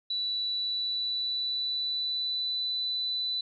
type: tone with pitch glide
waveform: sine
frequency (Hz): 3951 to 3988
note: B7 to B7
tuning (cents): 0 to +16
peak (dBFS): -28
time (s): 0.1-3.41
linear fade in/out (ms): 5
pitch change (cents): +16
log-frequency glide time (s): 0.55-2.65
effects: none